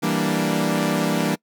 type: chord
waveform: sawtooth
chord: E half-diminished seventh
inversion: none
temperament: equal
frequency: 164.81 / 196 / 233.1 / 293.7 Hz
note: E3 / G3 / Bb3 / D4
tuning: 0 / 0 / 0 / 0 cents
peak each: -21 dBFS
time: 0.02-1.36 s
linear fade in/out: 20 ms
effects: noise-tail reverb RT60 0.1 s tail -25 dB re dry